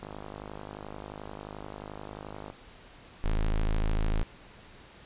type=click train; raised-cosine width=1 ms; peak=-26 dBFS; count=128; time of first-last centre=0.03-2.501 s; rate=51.4 Hz
type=tone; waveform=square; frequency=26.69 Hz; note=G#0; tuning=48 cents sharp; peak=-25 dBFS; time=3.24-4.23 s; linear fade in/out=0 ms
effects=pink hiss -52 dBFS RMS until 5.05 s + resampled to 8000 Hz